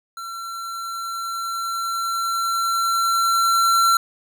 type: tone with level ramp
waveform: square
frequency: 1355 Hz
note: E6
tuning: 47 cents sharp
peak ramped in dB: -31 to -14 dBFS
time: 0.17-3.97 s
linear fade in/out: 2 ms
effects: none